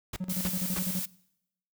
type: noise bursts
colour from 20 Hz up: pink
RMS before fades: -35 dBFS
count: 3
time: 0.13-0.792 s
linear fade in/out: 5 ms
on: 34 ms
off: 280 ms
type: tone with tremolo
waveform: triangle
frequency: 183.8 Hz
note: F#3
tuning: 11 cents flat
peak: -27 dBFS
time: 0.2-1.02 s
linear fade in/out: 10 ms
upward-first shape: square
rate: 12 Hz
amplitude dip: 70%
type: noise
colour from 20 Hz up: blue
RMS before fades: -34 dBFS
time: 0.29-1.06 s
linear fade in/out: 10 ms
effects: noise-tail reverb RT60 0.8 s tail -22 dB re dry